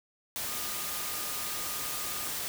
sine tone in noise, 1222 Hz, D#6, 32 cents flat, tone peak -45 dBFS, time 0.48-2.28 s, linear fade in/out 0 ms, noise white, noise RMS -35 dBFS, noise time 0.36-2.48 s, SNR -13 dB, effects none

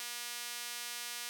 sawtooth tone with high-pass filter, 240 Hz, B3, 49 cents flat, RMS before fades -42 dBFS, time 0-1.29 s, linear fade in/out 0 ms, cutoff 2500 Hz, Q 0.54, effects none

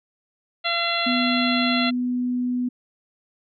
harmonic tone, 682 Hz, F5, 41 cents flat, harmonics 1 / 2 / 3 / 4 / 5 / 6, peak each -28 / -28 / -28 / -28 / -28 / -28 dBFS, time 0.64-1.91 s, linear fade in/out 20 ms
sine tone, 247.8 Hz, B3, 6 cents sharp, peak -21 dBFS, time 1.06-2.69 s, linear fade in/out 10 ms
effects none

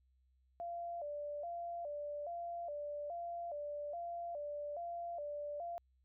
sine tone with vibrato, 635 Hz, D#5, 35 cents sharp, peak -40 dBFS, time 0.6-5.78 s, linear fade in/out 0 ms, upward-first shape square, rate 1.2 Hz, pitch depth 140 cents each way, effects added 64 Hz sine -70 dBFS peak until 6.04 s

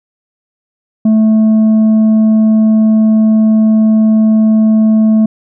sine tone with tanh clipping, 218.5 Hz, A3, 12 cents flat, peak -6 dBFS, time 1.05-5.26 s, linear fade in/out 5 ms, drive 4 dB, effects none

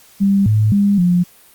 sine tone with pitch steps, 197.7 / 107.3 / 201.7 / 176.9 Hz, G3 / A2 / G3 / F3, +15 / -43 / +50 / +23 cents, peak -10 dBFS, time 0.2-1.24 s, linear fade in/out 20 ms, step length 260 ms, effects white hiss -47 dBFS RMS until 1.54 s + Opus 48 kbps

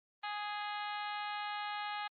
harmonic tone, 415.3 Hz, G#4, in tune, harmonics 2 / 3 / 4 / 5 / 6 / 7 / 8 / 9 / 10, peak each -40 / -44 / -46 / -48 / -50 / -51 / -52 / -53 / -54 dBFS, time 0.23-2.08 s, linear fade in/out 10 ms, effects Opus 24 kbps

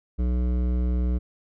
triangle tone with hard clipping, 61.3 Hz, B1, 12 cents flat, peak -23 dBFS, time 0.18-1.19 s, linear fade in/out 20 ms, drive 17 dB, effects none

